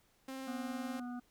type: tone with vibrato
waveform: sawtooth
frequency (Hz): 264.9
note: C4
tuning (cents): +22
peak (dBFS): -38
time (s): 0.28-1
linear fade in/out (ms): 5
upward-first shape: sine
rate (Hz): 20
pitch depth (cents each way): 11
type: harmonic tone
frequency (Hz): 245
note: B3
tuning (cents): -14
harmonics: 1 / 3 / 5 / 6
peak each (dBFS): -40 / -50 / -54 / -56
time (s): 0.47-1.2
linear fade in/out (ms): 10
effects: pink hiss -71 dBFS RMS until 1.3 s